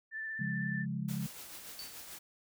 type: tone with vibrato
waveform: sine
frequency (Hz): 1767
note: A6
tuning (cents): +7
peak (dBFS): -37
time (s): 0.11-0.86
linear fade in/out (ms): 50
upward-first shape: triangle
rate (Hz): 16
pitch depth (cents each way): 22
type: chord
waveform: sine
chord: Db major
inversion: none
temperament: equal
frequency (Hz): 138.59 / 174.61 / 207.7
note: Db3 / F3 / Ab3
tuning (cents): 0 / 0 / 0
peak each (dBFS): -38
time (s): 0.39-1.27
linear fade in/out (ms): 10
type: noise with tremolo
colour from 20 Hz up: white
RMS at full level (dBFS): -46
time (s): 1.08-2.19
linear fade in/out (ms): 10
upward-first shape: triangle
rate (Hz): 6.9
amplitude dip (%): 45
type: tone with exponential decay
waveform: triangle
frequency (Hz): 4542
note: C#8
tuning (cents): +41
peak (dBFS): -39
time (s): 1.79-2.04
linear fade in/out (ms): 2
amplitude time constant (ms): 54
effects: none